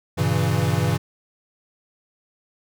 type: chord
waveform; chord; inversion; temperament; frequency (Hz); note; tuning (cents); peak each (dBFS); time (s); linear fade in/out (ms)
square; G diminished seventh; none; equal with one note detuned; 98 / 119.2 / 138.59 / 164.81; G2 / Bb2 / Db3 / Fb3; 0 / +39 / 0 / 0; -25; 0.17-0.98; 20
effects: none